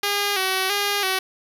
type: tone with vibrato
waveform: 5% pulse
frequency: 392 Hz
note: G4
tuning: in tune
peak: -9 dBFS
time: 0.03-1.19 s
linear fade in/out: 5 ms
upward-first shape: square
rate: 1.5 Hz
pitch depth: 63 cents each way
effects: none